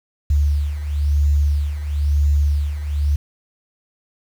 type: beating tone pair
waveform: sine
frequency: 72 / 73 Hz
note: D2 / D2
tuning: -34 / -10 cents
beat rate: 1 Hz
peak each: -21 / -16 dBFS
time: 0.3-3.16 s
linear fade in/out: 5 ms
effects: 7-bit